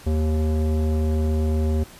square tone with low-pass filter, 77.78 Hz, D#2, in tune, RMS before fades -21 dBFS, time 0.06-1.84 s, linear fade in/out 10 ms, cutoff 470 Hz, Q 1.3, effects pink hiss -45 dBFS RMS until 1.99 s + resampled to 32000 Hz

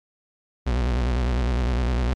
40% pulse tone with vibrato, 61.3 Hz, B1, 12 cents flat, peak -19 dBFS, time 0.66-2.14 s, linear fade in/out 10 ms, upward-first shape square, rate 9.9 Hz, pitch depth 98 cents each way, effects low-pass 5000 Hz 12 dB/octave + MP3 96 kbps

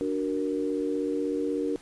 sine chord, D augmented, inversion none, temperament equal, 293.7 / 370 / 466.2 Hz, D4 / F#4 / A#4, 0 / 0 / 0 cents, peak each -29 / -32 / -30 dBFS, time 0.01-1.76 s, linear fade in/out 0 ms, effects pink hiss -53 dBFS RMS until 1.81 s + resampled to 24000 Hz

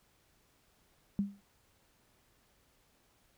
sine tone with exponential decay, 200.2 Hz, G3, 37 cents sharp, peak -25 dBFS, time 1.19-1.41 s, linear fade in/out 0 ms, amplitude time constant 47 ms, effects pink hiss -70 dBFS RMS until 3.37 s

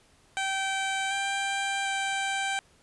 15% pulse tone with pitch steps, 775 / 788 / 782 Hz, G5 / G5 / G5, -20 / +9 / -4 cents, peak -21 dBFS, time 0.37-2.59 s, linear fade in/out 0 ms, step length 740 ms, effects pink hiss -61 dBFS RMS until 2.82 s + resampled to 24000 Hz

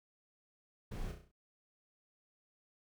brown noise with echo, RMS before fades -42 dBFS, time 0.91-1.12 s, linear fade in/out 10 ms, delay 33 ms, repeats 6, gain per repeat -5 dB, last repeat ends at 1.318 s, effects none

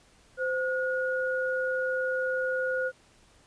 sine tone pair together, 517 / 1444.2 Hz, C5 / F#6, -21 / -42 cents, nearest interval octave + tritone, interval 1779 cents, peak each -28 / -30 dBFS, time 0.37-2.92 s, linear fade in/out 50 ms, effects pink hiss -60 dBFS RMS until 3.46 s + resampled to 22050 Hz

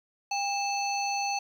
harmonic tone with a mistuned harmonic, 876 Hz, A5, 8 cents flat, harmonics 1 / 3 / 5 / 7, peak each -29 / -34 / -36 / -37 dBFS, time 0.31-1.39 s, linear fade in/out 5 ms, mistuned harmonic 1, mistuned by -150 cents, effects 9-bit

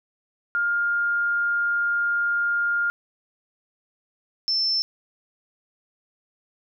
sine tone pair in turn, 1409 / 5320 Hz, F6 / E8, +15 / +15 cents, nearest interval octave + major seventh, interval 2300 cents, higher second, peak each -20 dBFS, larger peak neither, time 0.55-2.9 / 4.48-4.82 s, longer first, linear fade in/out 0 ms, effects none

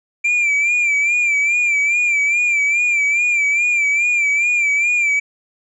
triangle tone with vibrato, 2360 Hz, D7, 8 cents sharp, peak -12 dBFS, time 0.24-5.2 s, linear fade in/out 10 ms, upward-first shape sine, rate 2.4 Hz, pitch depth 66 cents each way, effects resampled to 22050 Hz

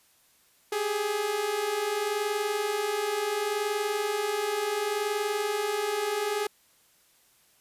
sawtooth tone pair together, 399.6 / 420.3 Hz, G4 / G#4, +33 / +21 cents, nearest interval minor second, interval 88 cents, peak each -29 / -24 dBFS, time 0.72-6.47 s, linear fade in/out 5 ms, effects white hiss -63 dBFS RMS until 7.6 s + resampled to 32000 Hz

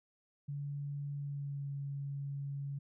sine tone with pitch glide, 142.9 to 140.28 Hz, D3 to C#3, -47 to +21 cents, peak -37 dBFS, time 0.48-2.79 s, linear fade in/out 10 ms, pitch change -32 cents, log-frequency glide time 1.15-1.71 s, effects none

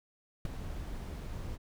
brown noise with ADSR envelope, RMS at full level -32 dBFS, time 0.45-1.58 s, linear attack 3 ms, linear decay 11 ms, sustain -8 dB, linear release 34 ms, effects none

